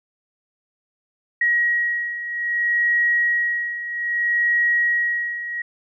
sine beating tone pair, 1900 / 1900.62 Hz, A#6 / A#6, +33 / +33 cents, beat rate 0.62 Hz, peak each -24 / -19 dBFS, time 1.41-5.62 s, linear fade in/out 5 ms, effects none

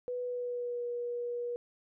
sine tone with pitch glide, 493.9 to 481.2 Hz, B4 to B4, 0 to -45 cents, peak -33 dBFS, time 0.08-1.56 s, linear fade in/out 0 ms, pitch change -45 cents, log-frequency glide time 0.23-0.85 s, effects none

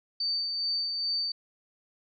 sine tone with tremolo, 4586 Hz, D8, 42 cents flat, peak -26 dBFS, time 0.2-1.32 s, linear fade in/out 5 ms, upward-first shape sine, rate 2.4 Hz, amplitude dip 35%, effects none

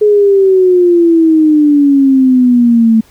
sine exponential sweep, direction down, 424 to 220.5 Hz, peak -4 dBFS, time 0.01-3.01 s, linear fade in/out 10 ms, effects pink hiss -46 dBFS RMS until 3.1 s

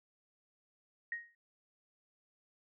sine tone with exponential decay, 1873 Hz, A#6, 8 cents sharp, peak -33 dBFS, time 1.12-1.35 s, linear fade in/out 2 ms, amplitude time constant 49 ms, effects none

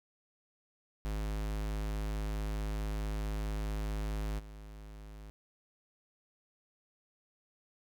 square tone with level steps, 52.3 Hz, G#1, 13 cents sharp, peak -34 / -47 dBFS, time 1.05-5.3 s, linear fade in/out 0 ms, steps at 4.38 s, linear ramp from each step 20 ms, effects none

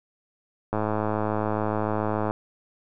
click train, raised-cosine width 1 ms, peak -12 dBFS, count 170, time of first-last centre 0.73-2.309 s, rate 107 Hz, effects none

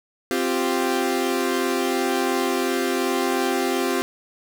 sawtooth chord, C suspended fourth, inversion none, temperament equal, 261.6 / 349.2 / 392 Hz, C4 / F4 / G4, 0 / 0 / 0 cents, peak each -21 dBFS, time 0.31-4.02 s, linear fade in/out 0 ms, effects none

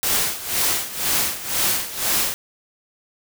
white noise with tremolo, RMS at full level -19 dBFS, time 0.03-2.34 s, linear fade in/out 0 ms, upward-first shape sine, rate 2 Hz, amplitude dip 80%, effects none

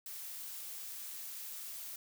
blue noise, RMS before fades -45 dBFS, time 0.06-1.96 s, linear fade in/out 2 ms, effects none

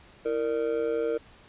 triangle tone with amplitude modulation, 462.1 Hz, A#4, 15 cents flat, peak -19 dBFS, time 0.25-1.18 s, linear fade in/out 10 ms, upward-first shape sine, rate 131 Hz, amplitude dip 90%, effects pink hiss -54 dBFS RMS until 1.48 s + resampled to 8000 Hz

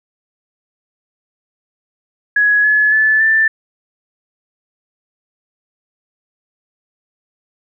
sine tone with pitch steps, 1676 / 1707.3 / 1739.1 / 1771.6 Hz, G#6 / G#6 / A6 / A6, +15 / +47 / -21 / +11 cents, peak -9 dBFS, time 2.36-3.48 s, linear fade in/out 5 ms, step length 280 ms, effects none

